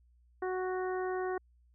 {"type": "harmonic tone", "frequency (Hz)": 370, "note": "F#4", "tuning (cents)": 0, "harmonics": [1, 2, 3, 4, 5], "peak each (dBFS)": [-33, -39, -43, -45, -47], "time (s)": [0.42, 1.38], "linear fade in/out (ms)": 5, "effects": ["added 60 Hz sine -62 dBFS peak until 1.74 s"]}